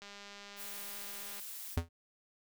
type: click train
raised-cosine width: 0.2 ms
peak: -33 dBFS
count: 279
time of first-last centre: 0.02-1.396 s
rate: 202 Hz
type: noise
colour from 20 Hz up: blue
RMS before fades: -45 dBFS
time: 0.56-1.78 s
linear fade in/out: 50 ms
type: tone with exponential decay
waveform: square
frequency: 84.1 Hz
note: E2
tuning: 35 cents sharp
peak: -26 dBFS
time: 1.77-1.89 s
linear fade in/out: 5 ms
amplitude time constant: 24 ms
effects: none